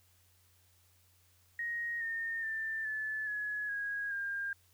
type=tone with pitch steps; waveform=sine; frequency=1876 / 1827.9 / 1781 / 1735.3 / 1690.7 / 1647.4 / 1605.1 Hz; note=A#6 / A#6 / A6 / A6 / G#6 / G#6 / G6; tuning=+11 / -34 / +21 / -24 / +30 / -14 / +41 cents; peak=-34 dBFS; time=1.59-4.53 s; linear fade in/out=2 ms; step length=420 ms; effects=added 90 Hz sine -68 dBFS peak until 4.73 s + white hiss -69 dBFS RMS until 4.73 s